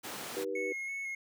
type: high-pass noise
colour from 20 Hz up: pink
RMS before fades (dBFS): -42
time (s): 0.03-0.45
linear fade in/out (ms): 20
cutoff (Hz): 270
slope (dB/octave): 12
type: chord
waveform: sine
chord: Eb augmented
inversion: none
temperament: just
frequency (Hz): 311.1 / 388.9 / 486.1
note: Eb4 / G4 / B4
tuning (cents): 0 / -14 / -28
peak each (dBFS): -42 / -37 / -36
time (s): 0.36-0.73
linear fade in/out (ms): 10
type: tone with vibrato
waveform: triangle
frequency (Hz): 2181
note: C#7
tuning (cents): -29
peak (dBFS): -34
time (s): 0.55-1.15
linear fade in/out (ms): 5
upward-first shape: square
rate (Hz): 3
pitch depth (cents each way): 17
effects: none